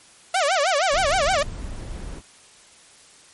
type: tone with vibrato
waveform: sawtooth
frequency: 659.3 Hz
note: E5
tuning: in tune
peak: -14 dBFS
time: 0.34-1.43 s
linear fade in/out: 5 ms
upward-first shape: sine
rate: 6.4 Hz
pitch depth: 290 cents each way
type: noise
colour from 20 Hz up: brown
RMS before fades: -32 dBFS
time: 0.9-2.22 s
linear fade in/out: 50 ms
effects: white hiss -50 dBFS RMS until 3.33 s + MP3 48 kbps